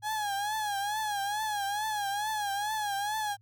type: tone with vibrato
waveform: 35% pulse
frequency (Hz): 830.6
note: G#5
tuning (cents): 0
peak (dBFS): -28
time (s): 0.02-3.37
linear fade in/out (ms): 50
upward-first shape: triangle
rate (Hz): 2.3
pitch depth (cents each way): 100
effects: added 107 Hz sine -59 dBFS peak until 3.41 s